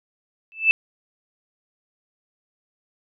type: tone with exponential growth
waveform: sine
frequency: 2637 Hz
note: E7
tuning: in tune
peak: -8 dBFS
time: 0.52-0.71 s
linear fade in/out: 0 ms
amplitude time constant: 41 ms
effects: none